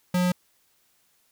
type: tone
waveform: square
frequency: 179.8 Hz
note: F#3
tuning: 49 cents flat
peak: -21 dBFS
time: 0.14-0.32 s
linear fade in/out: 5 ms
effects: white hiss -66 dBFS RMS until 1.31 s